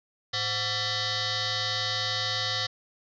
sine tone with frequency modulation, 107.6 Hz, A2, 38 cents flat, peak -26 dBFS, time 0.33-2.67 s, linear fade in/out 10 ms, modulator 627 Hz, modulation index 7.7, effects none

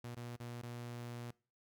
sawtooth tone with dropouts, 119.9 Hz, A#2, 49 cents sharp, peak -40 dBFS, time 0.04-1.31 s, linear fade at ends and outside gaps 5 ms, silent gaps 0.148-0.167 / 0.363-0.4 / 0.616-0.631 s, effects noise-tail reverb RT60 0.4 s tail -24 dB re dry

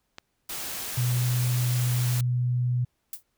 click, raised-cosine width 0.2 ms, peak -21 dBFS, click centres 0.184 s
white noise, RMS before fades -34 dBFS, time 0.49-2.21 s, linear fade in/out 5 ms
sine tone, 123.47 Hz, B2, in tune, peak -22 dBFS, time 0.97-2.85 s, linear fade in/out 10 ms
violet noise with exponential decay, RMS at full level -30 dBFS, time 3.13-3.23 s, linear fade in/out 2 ms, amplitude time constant 21 ms
effects pink hiss -75 dBFS RMS until 3.37 s

